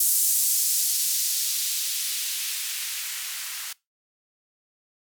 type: noise with band-pass filter sweep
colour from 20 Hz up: violet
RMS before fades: -26 dBFS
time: 0-3.73 s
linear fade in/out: 5 ms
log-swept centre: 8400 to 1500 Hz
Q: 0.91
effects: noise-tail reverb RT60 0.2 s tail -21 dB re dry